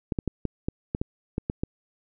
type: clicks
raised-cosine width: 3 ms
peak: -13 dBFS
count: 10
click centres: 0.122 / 0.188 / 0.277 / 0.453 / 0.685 / 0.949 / 1.015 / 1.381 / 1.499 / 1.635 s
effects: none